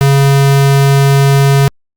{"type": "tone", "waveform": "square", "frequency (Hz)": 138.6, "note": "C#3", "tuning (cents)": 0, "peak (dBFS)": -6, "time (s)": [0.01, 1.68], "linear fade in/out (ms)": 0, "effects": ["Opus 48 kbps"]}